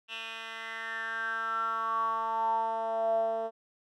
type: tone with band-pass filter sweep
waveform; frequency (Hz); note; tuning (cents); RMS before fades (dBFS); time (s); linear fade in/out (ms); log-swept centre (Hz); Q
10% pulse; 225; A3; +39; -32; 0.08-3.51; 50; 2700 to 570; 8.4
effects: none